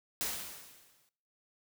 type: noise with exponential decay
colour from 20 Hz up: white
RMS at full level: -33 dBFS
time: 0.21-1.09 s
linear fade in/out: 0 ms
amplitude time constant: 190 ms
effects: noise-tail reverb RT60 0.6 s tail -20 dB re dry